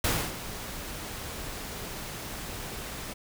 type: noise with ADSR envelope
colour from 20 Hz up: pink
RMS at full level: -25 dBFS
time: 0.04-3.14 s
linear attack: 4 ms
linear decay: 270 ms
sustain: -13 dB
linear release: 16 ms
effects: none